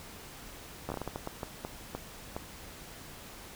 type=slowing click train; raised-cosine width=1 ms; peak=-21 dBFS; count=13; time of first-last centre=0.89-2.365 s; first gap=12 ms; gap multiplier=1.38; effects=pink hiss -48 dBFS RMS until 3.55 s